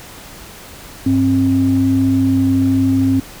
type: tone pair together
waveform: sine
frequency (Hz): 99.79 / 266.4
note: G2 / C4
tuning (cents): +31 / +31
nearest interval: octave + perfect fourth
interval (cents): 1700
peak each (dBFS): -17 / -11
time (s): 1.06-3.2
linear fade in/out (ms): 5
effects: tanh soft clip ceiling -4 dBFS + pink hiss -36 dBFS RMS until 3.4 s